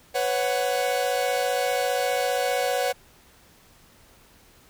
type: chord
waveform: 45% pulse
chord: B suspended second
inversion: none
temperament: equal with one note detuned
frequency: 499.3 / 554.4 / 740 Hz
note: B4 / C#5 / F#5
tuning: +19 / 0 / 0 cents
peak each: -27 dBFS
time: 0.14-2.93 s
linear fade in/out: 20 ms
effects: pink hiss -55 dBFS RMS until 4.69 s